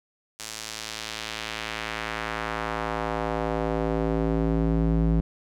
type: tone with band-pass filter sweep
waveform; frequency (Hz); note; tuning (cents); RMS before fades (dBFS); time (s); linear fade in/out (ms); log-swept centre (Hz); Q
square; 55; A1; 0; -27; 0.39-5.21; 10; 7100 to 170; 1
effects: none